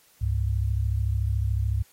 sine tone pair together, 68.27 / 102 Hz, C#2 / G#2, -26 / -31 cents, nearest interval perfect fifth, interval 695 cents, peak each -25 dBFS, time 0.21-1.83 s, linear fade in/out 10 ms, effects white hiss -59 dBFS RMS until 1.92 s + AAC 48 kbps

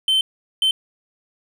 triangle tone bursts at uneven times, 3088 Hz, G7, 27 cents flat, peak -13 dBFS, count 2, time 0.08-0.21 / 0.62-0.71 s, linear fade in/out 2 ms, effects none

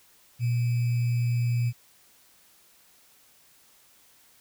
sine tone with sample-and-hold, 120 Hz, B2, 49 cents flat, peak -22 dBFS, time 0.39-1.73 s, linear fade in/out 50 ms, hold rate 2450 Hz, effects white hiss -59 dBFS RMS until 4.4 s

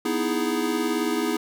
square chord, E major seventh, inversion second, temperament equal, 246.9 / 311.1 / 329.6 / 415.3 Hz, B3 / D#4 / E4 / G#4, 0 / 0 / 0 / 0 cents, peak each -29 dBFS, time 0.05-1.37 s, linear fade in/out 5 ms, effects none

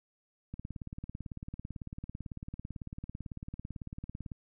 click train, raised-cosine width 5 ms, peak -28 dBFS, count 69, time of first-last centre 0.54-4.318 s, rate 18 Hz, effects none

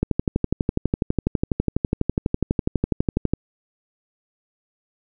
click train, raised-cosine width 3 ms, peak -6 dBFS, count 41, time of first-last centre 0.03-3.336 s, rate 12.1 Hz, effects none

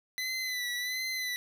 25% pulse tone with vibrato, 2003 Hz, B6, 24 cents sharp, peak -28 dBFS, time 0.18-1.36 s, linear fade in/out 0 ms, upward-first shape sine, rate 1.4 Hz, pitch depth 47 cents each way, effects 9-bit

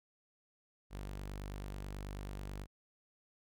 sawtooth tone, 49.22 Hz, G1, 8 cents sharp, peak -38 dBFS, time 0.9-2.67 s, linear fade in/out 50 ms, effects none

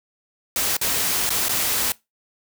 white noise with dropouts, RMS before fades -22 dBFS, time 0.56-1.92 s, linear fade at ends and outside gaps 1 ms, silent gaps 0.768-0.813 / 1.293-1.304 / 1.484-1.493 s, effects noise-tail reverb RT60 0.2 s tail -21 dB re dry

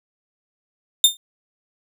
sawtooth tone with exponential decay, 3622 Hz, A7, 49 cents sharp, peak -3 dBFS, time 1.04-1.17 s, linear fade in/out 2 ms, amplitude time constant 27 ms, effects none

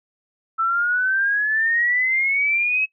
sine exponential sweep, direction up, 1318.5 to 2578 Hz, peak -17 dBFS, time 0.58-2.86 s, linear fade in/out 20 ms, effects noise-tail reverb RT60 0.1 s tail -21 dB re dry

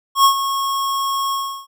square tone with ADSR envelope, 1094 Hz, C#6, 23 cents flat, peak -8 dBFS, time 0.15-1.67 s, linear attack 94 ms, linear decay 92 ms, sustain -11 dB, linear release 350 ms, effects none

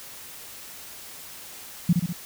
sine tone with echo, 173.4 Hz, F3, 12 cents flat, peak -14 dBFS, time 1.89-1.93 s, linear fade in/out 5 ms, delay 66 ms, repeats 3, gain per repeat -4 dB, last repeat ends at 2.128 s, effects white hiss -42 dBFS RMS until 2.25 s

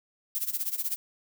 violet noise with tremolo, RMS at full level -28 dBFS, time 0.35-0.96 s, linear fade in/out 0 ms, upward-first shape sine, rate 16 Hz, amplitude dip 85%, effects none

